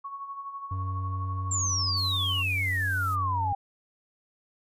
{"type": "tone with tremolo", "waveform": "sine", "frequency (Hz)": 1108.7, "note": "C#6", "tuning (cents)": 0, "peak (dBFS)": -33, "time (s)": [0.04, 2.43], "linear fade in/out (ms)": 10, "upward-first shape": "sine", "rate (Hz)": 12, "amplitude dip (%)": 55}
{"type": "tone", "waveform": "triangle", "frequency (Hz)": 93.7, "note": "F#2", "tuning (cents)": 22, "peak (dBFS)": -27, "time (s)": [0.71, 3.53], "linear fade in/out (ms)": 5}
{"type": "exponential sweep", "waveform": "sine", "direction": "down", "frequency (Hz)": [7459, 783], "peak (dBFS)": -26, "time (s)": [1.51, 3.55], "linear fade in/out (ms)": 5}
{"type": "noise", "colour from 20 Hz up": "violet", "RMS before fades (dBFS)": -44, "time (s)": [1.96, 3.16], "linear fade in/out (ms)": 20}
{"effects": ["resampled to 32000 Hz"]}